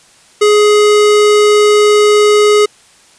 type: tone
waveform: square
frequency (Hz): 418.4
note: G#4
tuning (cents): +13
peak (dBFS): -6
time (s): 0.41-2.66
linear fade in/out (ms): 10
effects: white hiss -45 dBFS RMS until 3.18 s + resampled to 22050 Hz